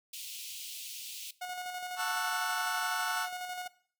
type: high-pass noise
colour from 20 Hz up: pink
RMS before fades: -43 dBFS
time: 0.13-1.31 s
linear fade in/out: 5 ms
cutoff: 2600 Hz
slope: 48 dB/octave
type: tone with tremolo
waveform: sawtooth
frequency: 726 Hz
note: F#5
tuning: 33 cents flat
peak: -32 dBFS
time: 1.41-3.68 s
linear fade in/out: 10 ms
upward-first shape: square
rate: 12 Hz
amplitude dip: 35%
type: chord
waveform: 40% pulse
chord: F# minor seventh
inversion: first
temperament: just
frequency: 888 / 1110 / 1332 / 1480 Hz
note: A5 / C#6 / E6 / F#6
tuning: +16 / +2 / +18 / 0 cents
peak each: -38 / -39 / -37 / -35 dBFS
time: 1.96-3.28 s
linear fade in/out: 50 ms
effects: noise-tail reverb RT60 0.5 s tail -19 dB re dry